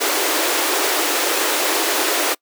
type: high-pass noise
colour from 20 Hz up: pink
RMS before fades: -19 dBFS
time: 0-2.35 s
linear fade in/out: 20 ms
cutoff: 290 Hz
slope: 96 dB/octave
effects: noise-tail reverb RT60 0.1 s tail -26 dB re dry